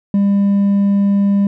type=tone with hard clipping; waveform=sine; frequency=200 Hz; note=G3; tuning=35 cents sharp; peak=-11 dBFS; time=0.14-1.47 s; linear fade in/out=2 ms; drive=2 dB; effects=none